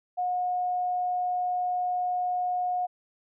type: tone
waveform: sine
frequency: 723 Hz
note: F#5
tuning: 40 cents flat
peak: -25 dBFS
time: 0.17-2.87 s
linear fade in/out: 20 ms
effects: none